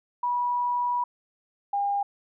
sine tone pair in turn, 974 / 805.8 Hz, B5 / G5, -24 / +48 cents, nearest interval minor third, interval 328 cents, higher first, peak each -23 dBFS, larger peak neither, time 0.23-1.04 / 1.73-2.03 s, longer first, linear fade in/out 5 ms, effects none

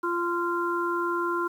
harmonic tone, 346.1 Hz, F4, 16 cents flat, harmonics 1 / 3 / 4, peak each -28 / -29 / -30 dBFS, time 0.03-1.48 s, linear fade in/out 10 ms, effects 9-bit

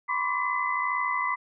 sine tone cluster, 993 / 1055 / 1148 / 2019 Hz, B5 / C6 / D6 / B6, +9 / +14 / -40 / +38 cents, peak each -31 / -32 / -30 / -29 dBFS, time 0.08-1.36 s, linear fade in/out 20 ms, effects none

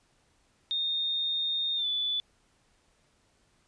sine tone with pitch glide, 3669 to 3475 Hz, A#7 to A7, -28 to -22 cents, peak -27 dBFS, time 0.71-2.2 s, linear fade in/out 0 ms, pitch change -94 cents, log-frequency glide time 1.76-1.87 s, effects pink hiss -68 dBFS RMS until 3.67 s + resampled to 22050 Hz

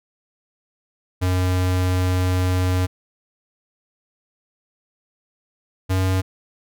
square tone pair in turn, 91.6 / 93.8 Hz, F#2 / F#2, -17 / +24 cents, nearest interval unison, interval 41 cents, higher second, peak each -18 dBFS, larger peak neither, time 1.21-2.87 / 5.89-6.22 s, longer first, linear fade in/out 20 ms, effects none

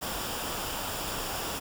pink noise with comb filter, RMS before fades -34 dBFS, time 0.01-1.6 s, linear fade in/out 20 ms, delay 0.48 ms, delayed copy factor -0.5, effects none

